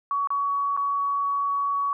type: tone with dropouts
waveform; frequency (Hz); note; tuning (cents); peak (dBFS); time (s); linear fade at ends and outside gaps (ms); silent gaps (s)
sine; 1126; C#6; +27; -22; 0.11-1.93; 1; 0.273-0.304 / 0.766-0.774
effects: none